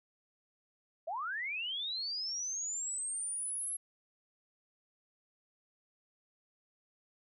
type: linear sweep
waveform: sine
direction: up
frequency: 600 to 11175 Hz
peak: -35 dBFS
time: 1.07-3.77 s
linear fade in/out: 10 ms
effects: none